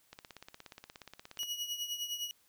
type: click train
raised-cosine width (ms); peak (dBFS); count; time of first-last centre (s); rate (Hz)
0.2; -30; 23; 0.13-1.432; 16.9
type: tone with tremolo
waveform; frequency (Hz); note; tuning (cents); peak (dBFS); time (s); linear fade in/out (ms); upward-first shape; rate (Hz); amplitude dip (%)
30% pulse; 2910; F#7; -29; -30; 1.39-2.31; 0; triangle; 9.8; 75
effects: white hiss -69 dBFS RMS until 2.48 s

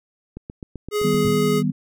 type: click train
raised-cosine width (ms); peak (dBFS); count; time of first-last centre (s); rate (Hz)
3; -20; 8; 0.37-1.273; 7.75
type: tone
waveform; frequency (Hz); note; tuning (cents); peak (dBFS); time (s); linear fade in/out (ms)
square; 418.3; G#4; +12; -20; 0.91-1.63; 50
type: chord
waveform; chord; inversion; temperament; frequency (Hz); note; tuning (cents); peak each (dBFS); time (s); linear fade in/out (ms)
sine; Eb augmented; none; equal; 155.56 / 196 / 246.9; Eb3 / G3 / B3; 0 / 0 / 0; -23; 1.03-1.72; 20
type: tone with exponential decay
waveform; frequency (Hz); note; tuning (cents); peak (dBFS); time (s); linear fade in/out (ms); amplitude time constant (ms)
sine; 115.2; A#2; -20; -20; 1.25-1.48; 0; 49
effects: none

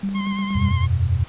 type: tone with tremolo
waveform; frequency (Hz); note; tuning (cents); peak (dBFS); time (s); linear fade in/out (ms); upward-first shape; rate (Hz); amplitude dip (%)
sine; 196.8; G3; +7; -20; 0.03-0.72; 5; square; 8.4; 35
type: tone with vibrato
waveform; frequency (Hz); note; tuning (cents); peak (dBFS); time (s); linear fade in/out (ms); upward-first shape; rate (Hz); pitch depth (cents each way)
20% pulse; 1055; C6; +14; -24; 0.14-0.87; 20; sine; 8.8; 37
type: chord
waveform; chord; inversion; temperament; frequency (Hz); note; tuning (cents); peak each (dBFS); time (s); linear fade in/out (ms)
sine; E suspended second; none; just; 82.41 / 92.71 / 123.61; E2 / F#2 / B2; 0 / +4 / +2; -21 / -20 / -22; 0.55-1.24; 10
effects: pink hiss -43 dBFS RMS until 1.28 s + resampled to 8000 Hz

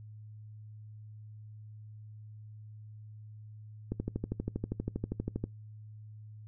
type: click train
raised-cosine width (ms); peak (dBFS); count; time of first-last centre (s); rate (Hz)
3; -20; 20; 3.92-5.44; 12.5
effects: noise-tail reverb RT60 0.2 s tail -24 dB re dry + added 107 Hz sine -46 dBFS peak until 6.47 s

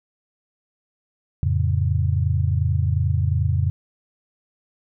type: chord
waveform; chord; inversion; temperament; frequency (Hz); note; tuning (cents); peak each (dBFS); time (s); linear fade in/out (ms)
sine; F augmented; none; equal; 87.31 / 110 / 138.59; F2 / A2 / C#3; 0 / 0 / 0; -20 / -23 / -23; 1.43-3.7; 0
effects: none

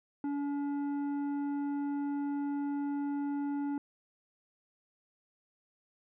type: tone with tanh clipping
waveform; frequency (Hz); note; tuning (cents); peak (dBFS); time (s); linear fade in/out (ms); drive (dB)
triangle; 285.2; C#4; +49; -33; 0.24-3.78; 2; 13
effects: none

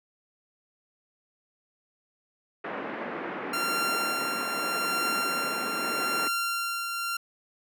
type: band-pass noise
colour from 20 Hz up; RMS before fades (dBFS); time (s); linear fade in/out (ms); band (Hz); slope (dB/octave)
pink; -35; 2.64-6.28; 5; 230 to 2100; 24
type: tone with tremolo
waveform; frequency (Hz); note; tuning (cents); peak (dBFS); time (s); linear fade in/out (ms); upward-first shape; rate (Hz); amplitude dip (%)
sawtooth; 1380; F6; -21; -22; 3.53-7.17; 5; triangle; 0.82; 45
effects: none

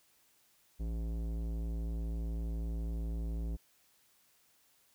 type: tone with tanh clipping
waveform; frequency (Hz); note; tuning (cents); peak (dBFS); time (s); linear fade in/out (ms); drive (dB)
sine; 56; A1; +31; -36; 0.79-3.57; 20; 16
effects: white hiss -69 dBFS RMS until 4.94 s

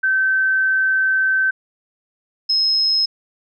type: tone pair in turn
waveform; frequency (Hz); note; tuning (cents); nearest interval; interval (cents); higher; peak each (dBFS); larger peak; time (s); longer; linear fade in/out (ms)
sine; 1542 / 5154; G6 / E8; -29 / -40; octave + major sixth; 2089; second; -14; neither; 0.03-1.51 / 2.49-3.06; first; 10
effects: none

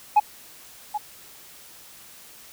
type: tone with echo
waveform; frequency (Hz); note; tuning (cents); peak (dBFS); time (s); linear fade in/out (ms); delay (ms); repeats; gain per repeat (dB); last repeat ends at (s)
sine; 840; G#5; +19; -9; 0.16-0.2; 10; 780; 1; -14; 0.98
effects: tanh soft clip ceiling -11 dBFS + white hiss -47 dBFS RMS until 2.52 s

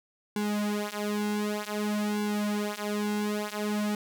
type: tone with flanger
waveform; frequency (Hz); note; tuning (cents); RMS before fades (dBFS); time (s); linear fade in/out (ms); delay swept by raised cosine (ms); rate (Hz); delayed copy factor
sawtooth; 208.6; G#3; +8; -30; 0.36-3.95; 2; 1.6 to 6.5; 0.54; -0.95
effects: none

